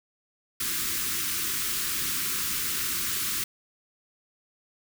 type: band-stop noise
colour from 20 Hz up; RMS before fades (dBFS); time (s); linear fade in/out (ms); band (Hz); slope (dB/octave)
white; -29; 0.6-3.44; 5; 400 to 1100; 48
effects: none